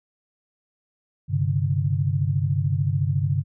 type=chord; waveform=sine; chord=G suspended fourth; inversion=none; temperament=equal with one note detuned; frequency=98 / 133.1 / 146.83 Hz; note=G2 / C3 / D3; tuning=0 / +30 / 0 cents; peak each=-24 dBFS; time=1.28-3.44 s; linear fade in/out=50 ms; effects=none